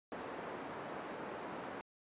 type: band-pass noise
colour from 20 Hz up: pink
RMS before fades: -45 dBFS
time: 0.12-1.81 s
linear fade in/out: 0 ms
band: 280 to 1400 Hz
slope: 12 dB/octave
effects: resampled to 8000 Hz